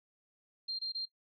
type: tone bursts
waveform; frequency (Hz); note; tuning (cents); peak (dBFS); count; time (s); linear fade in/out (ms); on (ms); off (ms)
sine; 4186; C8; 0; -34; 3; 0.68-1.056; 10; 110; 23
effects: noise-tail reverb RT60 0.1 s tail -17 dB re dry